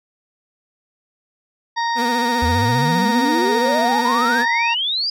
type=harmonic tone; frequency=931 Hz; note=A#5; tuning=2 cents flat; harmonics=1 / 2 / 4 / 5 / 6; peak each=-19 / -25 / -31 / -33 / -35 dBFS; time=1.76-4.75 s; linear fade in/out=20 ms
type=tone with vibrato; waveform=25% pulse; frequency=242.4 Hz; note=B3; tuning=32 cents flat; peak=-17 dBFS; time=1.95-4.46 s; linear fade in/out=50 ms; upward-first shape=sine; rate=15 Hz; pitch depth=59 cents each way
type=exponential sweep; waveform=sine; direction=up; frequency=75 to 4978 Hz; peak=-18 dBFS; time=2.42-5.1 s; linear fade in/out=5 ms
effects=none